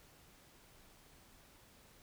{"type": "silence", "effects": ["pink hiss -63 dBFS RMS until 2.02 s"]}